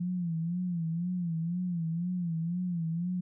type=tone with vibrato; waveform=sine; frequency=171.8 Hz; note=F3; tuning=28 cents flat; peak=-29 dBFS; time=0-3.21 s; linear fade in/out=10 ms; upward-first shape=sine; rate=2 Hz; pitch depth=100 cents each way; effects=none